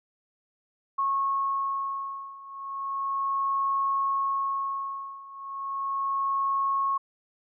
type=beating tone pair; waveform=sine; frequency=1095 / 1095.35 Hz; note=C#6 / C#6; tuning=-22 / -21 cents; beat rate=0.35 Hz; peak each=-30 / -28 dBFS; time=0.98-6.98 s; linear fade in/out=10 ms; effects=none